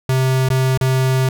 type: tone with dropouts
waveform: square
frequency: 130.81 Hz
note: C3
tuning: in tune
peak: -14 dBFS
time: 0.09-1.29 s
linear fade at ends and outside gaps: 2 ms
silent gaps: 0.488-0.502 / 0.775-0.811 s
effects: none